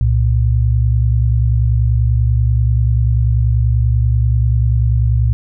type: tone pair together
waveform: sine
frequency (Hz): 65.41 / 115.71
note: C2 / A#2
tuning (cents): 0 / -12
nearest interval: minor seventh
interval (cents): 988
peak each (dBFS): -13 / -13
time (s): 0.01-5.33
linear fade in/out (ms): 0
effects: none